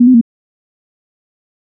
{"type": "tone with pitch steps", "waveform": "sine", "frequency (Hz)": [242.2, 255.8, 232.3], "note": ["B3", "C4", "A#3"], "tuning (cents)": [-34, -39, -6], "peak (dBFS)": -3, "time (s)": [0, 0.213], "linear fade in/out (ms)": 10, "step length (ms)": 71, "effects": []}